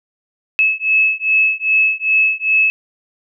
sine beating tone pair, 2592 / 2594.5 Hz, E7 / E7, -30 / -28 cents, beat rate 2.5 Hz, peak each -15 dBFS, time 0.59-2.7 s, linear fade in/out 0 ms, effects none

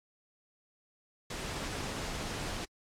pink noise, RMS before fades -38 dBFS, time 1.3-2.65 s, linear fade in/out 5 ms, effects low-pass 8000 Hz 12 dB/octave + AAC 64 kbps

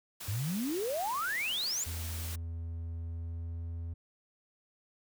white noise, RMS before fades -43 dBFS, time 0.2-2.36 s, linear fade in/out 10 ms
sine exponential sweep, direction up, 92.5 to 7410 Hz, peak -31 dBFS, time 0.28-1.84 s, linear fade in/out 5 ms
triangle tone with pitch glide, 83.1 to 83.73 Hz, E2 to E2, +15 to +28 cents, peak -34 dBFS, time 1.86-3.94 s, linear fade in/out 10 ms, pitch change +13 cents, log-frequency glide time 3.03-3.66 s
effects none

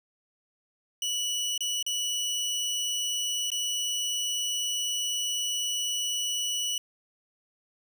25% pulse tone with dropouts, 2948 Hz, F#7, 7 cents flat, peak -24 dBFS, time 1.02-6.78 s, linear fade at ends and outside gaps 2 ms, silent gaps 1.578-1.606 / 1.827-1.864 / 3.503-3.517 s, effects none

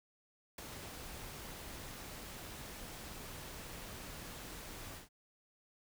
pink noise with ADSR envelope, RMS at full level -44 dBFS, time 0.58-5.09 s, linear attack 4 ms, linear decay 14 ms, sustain -4 dB, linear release 140 ms, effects none

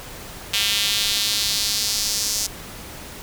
square tone with high-pass filter sweep, 106.2 Hz, G#2, 39 cents sharp, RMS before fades -22 dBFS, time 0.53-2.47 s, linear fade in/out 10 ms, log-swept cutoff 3100 to 5800 Hz, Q 2.2, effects pink hiss -37 dBFS RMS until 3.22 s

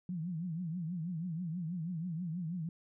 sine tone with vibrato, 170 Hz, F3, 46 cents flat, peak -35 dBFS, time 0.09-2.69 s, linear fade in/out 2 ms, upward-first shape triangle, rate 6.2 Hz, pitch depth 180 cents each way, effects none

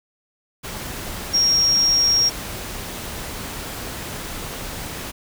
sine tone in noise, 5588 Hz, F8, in tune, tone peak -14 dBFS, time 1.33-2.3 s, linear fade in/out 20 ms, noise pink, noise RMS -31 dBFS, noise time 0.63-5.12 s, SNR +14 dB, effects none

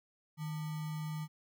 sine tone with sample-and-hold, 155 Hz, D#3, 6 cents flat, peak -36 dBFS, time 0.37-1.28 s, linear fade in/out 50 ms, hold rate 1050 Hz, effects none

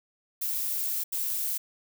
violet noise bursts at uneven times, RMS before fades -30 dBFS, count 2, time 0.41-1.04 / 1.12-1.58 s, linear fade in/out 10 ms, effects none

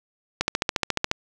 click train, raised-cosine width 0.2 ms, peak -4 dBFS, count 11, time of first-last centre 0.41-1.114 s, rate 14.2 Hz, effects none

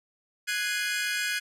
sawtooth chord, Ab dominant seventh, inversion third, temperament equal with one note detuned, 1480 / 1661.2 / 2093 / 2468 Hz, Gb6 / Ab6 / C7 / Eb7, 0 / 0 / 0 / -15 cents, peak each -29 / -27 / -33 / -30 dBFS, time 0.47-1.4 s, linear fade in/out 20 ms, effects low-pass 12000 Hz 12 dB/octave

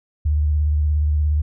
sine tone with vibrato, 75 Hz, D2, 37 cents sharp, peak -15 dBFS, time 0.25-1.42 s, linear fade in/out 10 ms, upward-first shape sine, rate 17 Hz, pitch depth 47 cents each way, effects none

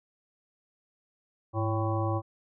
harmonic tone with a mistuned harmonic, 111.4 Hz, A2, 22 cents sharp, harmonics 1 / 3 / 5 / 7 / 9 / 10, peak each -28 / -33 / -35 / -36 / -38 / -38 dBFS, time 1.53-2.22 s, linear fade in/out 50 ms, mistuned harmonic 1, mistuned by -110 cents, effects none

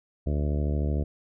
harmonic tone, 73.3 Hz, D2, 3 cents flat, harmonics 1 / 2 / 3 / 4 / 5 / 6 / 7 / 8 / 9, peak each -25 / -31 / -35 / -37 / -39 / -41 / -42 / -43 / -44 dBFS, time 0.26-1.04 s, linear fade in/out 10 ms, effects none

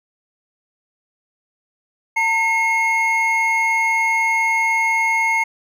triangle tone pair together, 907 / 2157 Hz, A#5 / C#7, -48 / -48 cents, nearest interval octave + minor third, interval 1500 cents, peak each -18 / -15 dBFS, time 2.16-5.44 s, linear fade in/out 10 ms, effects none

